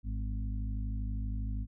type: harmonic tone with a mistuned harmonic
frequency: 52.6 Hz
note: G#1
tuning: 23 cents sharp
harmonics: 1 / 2 / 4 / 5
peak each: -33 / -39 / -45 / -47 dBFS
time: 0.03-1.67 s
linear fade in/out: 50 ms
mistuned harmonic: 5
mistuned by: -26 cents
effects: none